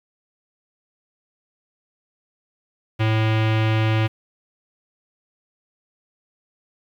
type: tone with low-pass filter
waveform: square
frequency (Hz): 110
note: A2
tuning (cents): 0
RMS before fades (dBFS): -19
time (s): 2.99-4.08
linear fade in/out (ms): 20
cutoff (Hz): 2800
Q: 2.3
effects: 8-bit